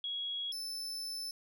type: tone pair in turn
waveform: sine / 40% pulse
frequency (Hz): 3322 / 5273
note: G#7 / E8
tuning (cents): 0 / 0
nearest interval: minor sixth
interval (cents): 800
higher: second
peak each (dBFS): -35 / -37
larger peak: first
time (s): 0.04-0.52 / 0.52-1.31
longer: second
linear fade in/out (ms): 2
effects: none

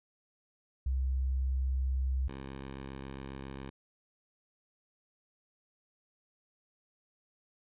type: tone pair in turn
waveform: sine / 10% pulse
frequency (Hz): 65.41 / 67.37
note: C2 / C#2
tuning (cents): 0 / -49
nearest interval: minor second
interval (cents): 51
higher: second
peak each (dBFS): -28 / -33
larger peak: first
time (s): 0.86-2.28 / 2.28-3.7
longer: neither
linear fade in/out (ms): 5
effects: resampled to 8000 Hz

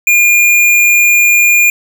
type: tone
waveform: square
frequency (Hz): 2417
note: D7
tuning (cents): +49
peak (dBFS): -6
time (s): 0.07-1.7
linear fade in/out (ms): 2
effects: none

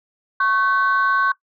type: tone pair together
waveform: sine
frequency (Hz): 1101.8 / 1527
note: C#6 / G6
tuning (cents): -11 / -46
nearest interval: tritone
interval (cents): 565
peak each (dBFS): -17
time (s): 0.4-1.32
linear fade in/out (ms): 5
effects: noise-tail reverb RT60 0.1 s tail -19 dB re dry + tanh soft clip ceiling -10 dBFS

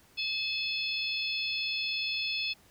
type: harmonic tone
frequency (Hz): 861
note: A5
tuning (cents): -38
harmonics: 3 / 4 / 5 / 6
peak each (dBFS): -33 / -35 / -37 / -39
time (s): 0.17-2.54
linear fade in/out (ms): 20
effects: pink hiss -61 dBFS RMS until 2.7 s

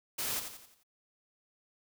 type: noise with echo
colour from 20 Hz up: white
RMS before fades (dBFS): -35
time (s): 0.18-0.4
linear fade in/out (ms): 10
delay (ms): 87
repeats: 5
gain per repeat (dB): -7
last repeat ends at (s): 0.835
effects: none

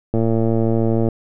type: click train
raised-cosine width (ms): 2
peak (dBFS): -6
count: 108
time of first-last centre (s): 0.14-1.087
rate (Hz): 113
effects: none

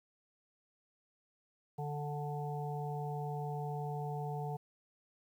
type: harmonic tone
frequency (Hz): 146.83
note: D3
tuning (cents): 0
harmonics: 1 / 3 / 5 / 6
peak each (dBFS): -38 / -44 / -43 / -47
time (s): 1.78-4.57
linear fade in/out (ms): 10
effects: 11-bit

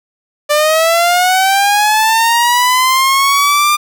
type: linear sweep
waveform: sawtooth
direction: up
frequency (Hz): 587.3 to 1202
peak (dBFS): -5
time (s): 0.49-3.77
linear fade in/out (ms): 20
effects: none

